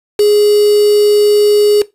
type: tone with quantisation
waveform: sine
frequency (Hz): 415.3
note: G#4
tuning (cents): 0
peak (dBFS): -6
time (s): 0.19-1.82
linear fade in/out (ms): 5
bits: 3
effects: noise-tail reverb RT60 0.2 s tail -18 dB re dry + resampled to 32000 Hz